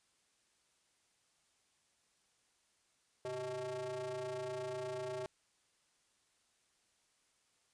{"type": "ring-modulated tone", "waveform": "square", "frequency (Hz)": 123.47, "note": "B2", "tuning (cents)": 0, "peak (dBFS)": -37, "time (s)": [3.25, 5.26], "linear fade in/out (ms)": 0, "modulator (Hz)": 508, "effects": ["white hiss -75 dBFS RMS until 7.73 s", "resampled to 22050 Hz"]}